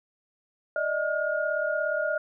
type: tone cluster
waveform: sine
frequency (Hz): 595 / 632 / 1426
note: D5 / D#5 / F6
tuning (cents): +22 / +27 / +36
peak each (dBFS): -29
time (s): 0.76-2.18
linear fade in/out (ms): 2
effects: none